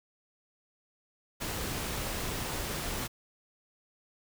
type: noise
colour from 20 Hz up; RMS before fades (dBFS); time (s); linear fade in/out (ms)
pink; -35; 1.4-3.08; 20
effects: none